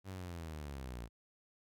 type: linear sweep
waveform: sawtooth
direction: down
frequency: 98 to 55 Hz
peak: -39 dBFS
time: 0.04-1.09 s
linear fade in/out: 50 ms
effects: none